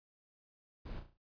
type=noise with echo; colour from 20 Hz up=brown; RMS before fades=-43 dBFS; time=0.85-1 s; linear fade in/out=10 ms; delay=35 ms; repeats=5; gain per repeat=-7 dB; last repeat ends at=1.175 s; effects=resampled to 11025 Hz